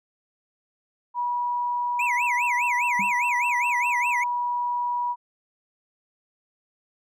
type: tone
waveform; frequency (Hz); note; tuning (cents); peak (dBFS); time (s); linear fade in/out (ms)
sine; 970; B5; -31; -23; 1.14-5.16; 50
type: tone with vibrato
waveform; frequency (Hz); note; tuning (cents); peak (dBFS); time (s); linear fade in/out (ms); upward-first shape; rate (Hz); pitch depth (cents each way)
triangle; 2296; D7; -40; -22; 1.99-4.24; 5; sine; 4.9; 290
type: tone with exponential decay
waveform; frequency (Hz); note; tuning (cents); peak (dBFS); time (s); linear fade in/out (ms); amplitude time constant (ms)
sine; 196.5; G3; +4; -27; 2.99-3.16; 5; 36
effects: none